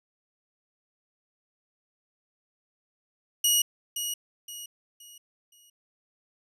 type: tone with echo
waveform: 15% pulse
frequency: 2900 Hz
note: F#7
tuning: 35 cents flat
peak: -13 dBFS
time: 3.44-3.62 s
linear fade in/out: 5 ms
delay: 520 ms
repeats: 4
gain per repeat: -9 dB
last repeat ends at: 5.7 s
effects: none